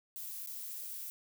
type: noise with dropouts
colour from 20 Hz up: violet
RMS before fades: -43 dBFS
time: 0.16-1.1 s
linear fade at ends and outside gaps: 0 ms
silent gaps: 0.462-0.473 s
effects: none